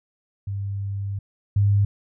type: tone pair in turn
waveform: sine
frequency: 99.4 / 101.14 Hz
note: G2 / G#2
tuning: +25 / -45 cents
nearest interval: unison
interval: 30 cents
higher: second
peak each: -25 / -15 dBFS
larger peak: second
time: 0.47-1.19 / 1.56-1.85 s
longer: first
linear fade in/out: 5 ms
effects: none

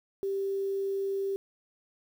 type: tone with quantisation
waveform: sine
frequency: 392 Hz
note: G4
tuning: in tune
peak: -28 dBFS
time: 0.23-1.36 s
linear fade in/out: 0 ms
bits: 9
effects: none

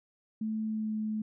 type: tone with pitch glide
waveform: sine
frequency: 218.3 to 215.8 Hz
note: A3 to A3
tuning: -13 to -33 cents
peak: -30 dBFS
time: 0.41-1.22 s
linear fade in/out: 5 ms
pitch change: -20 cents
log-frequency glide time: 0.65-0.95 s
effects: none

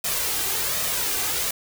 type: noise with flanger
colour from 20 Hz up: white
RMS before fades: -25 dBFS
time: 0.04-1.51 s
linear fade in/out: 5 ms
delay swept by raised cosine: 1.6 to 2.54 ms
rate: 1.3 Hz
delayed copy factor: +0.5
effects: none

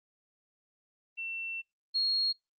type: tone pair in turn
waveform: sine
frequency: 2700 / 4286 Hz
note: E7 / C8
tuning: +41 / +41 cents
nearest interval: minor sixth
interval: 800 cents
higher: second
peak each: -35 / -26 dBFS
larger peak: second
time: 1.17-1.62 / 1.94-2.33 s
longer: first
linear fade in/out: 20 ms
effects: noise-tail reverb RT60 0.2 s tail -26 dB re dry + Opus 32 kbps

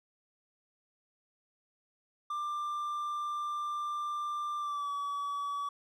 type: tone with pitch glide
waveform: triangle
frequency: 1187 to 1141.3 Hz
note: D6 to D6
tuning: +18 to -50 cents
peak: -31 dBFS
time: 2.3-5.69 s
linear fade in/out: 5 ms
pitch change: -68 cents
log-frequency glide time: 4.58-4.91 s
effects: none

